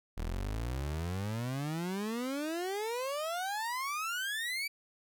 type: exponential sweep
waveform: 30% pulse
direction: up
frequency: 38.3 to 2334 Hz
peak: -31 dBFS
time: 0.17-4.68 s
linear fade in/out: 10 ms
effects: none